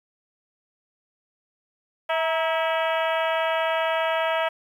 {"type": "harmonic tone with a mistuned harmonic", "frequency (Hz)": 324.9, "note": "E4", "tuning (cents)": -25, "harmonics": [2, 3, 4, 5, 6, 7, 8, 9, 10], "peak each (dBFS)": [-24, -28, -30, -32, -34, -35, -36, -37, -38], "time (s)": [2.09, 4.49], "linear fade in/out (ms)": 10, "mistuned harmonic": 3, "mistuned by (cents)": -54, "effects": ["9-bit"]}